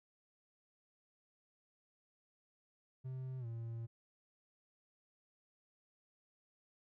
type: tone with pitch glide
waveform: triangle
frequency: 130 to 115.15 Hz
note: C3 to A#2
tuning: -11 to -21 cents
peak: -39 dBFS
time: 3.04-3.87 s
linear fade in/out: 20 ms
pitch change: -210 cents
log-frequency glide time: 3.39-3.46 s
effects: none